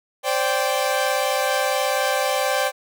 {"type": "chord", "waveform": "sawtooth", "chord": "C suspended second", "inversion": "none", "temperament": "equal with one note detuned", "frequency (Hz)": [523.3, 581.9, 784], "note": ["C5", "D5", "G5"], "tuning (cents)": [0, -16, 0], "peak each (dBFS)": -20, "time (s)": [0.23, 2.72], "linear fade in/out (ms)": 50, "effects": []}